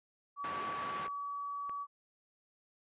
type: tone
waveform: sine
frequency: 1140 Hz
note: C#6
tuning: 48 cents sharp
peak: -37 dBFS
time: 0.36-1.87 s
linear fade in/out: 50 ms
type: band-pass noise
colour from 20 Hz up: white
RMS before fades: -44 dBFS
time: 0.44-1.07 s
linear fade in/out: 2 ms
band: 130 to 1700 Hz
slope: 12 dB/octave
type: clicks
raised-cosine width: 0.5 ms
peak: -34 dBFS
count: 2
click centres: 1.08 / 1.695 s
effects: resampled to 8000 Hz